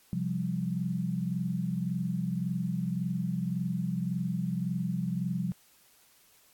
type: chord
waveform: sine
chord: C suspended fourth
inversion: none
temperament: just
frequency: 130.81 / 174.42 / 196.22 Hz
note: C3 / F3 / G3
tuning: 0 / -2 / +2 cents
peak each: -35 / -31 / -34 dBFS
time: 0.13-5.52 s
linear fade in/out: 0 ms
effects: white hiss -62 dBFS RMS until 6.53 s + AAC 64 kbps